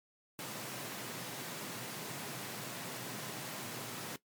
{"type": "high-pass noise", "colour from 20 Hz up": "pink", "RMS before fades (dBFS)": -43, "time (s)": [0.39, 4.16], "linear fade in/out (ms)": 0, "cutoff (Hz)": 110, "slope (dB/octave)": 96, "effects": ["noise-tail reverb RT60 0.1 s tail -17 dB re dry", "MP3 96 kbps"]}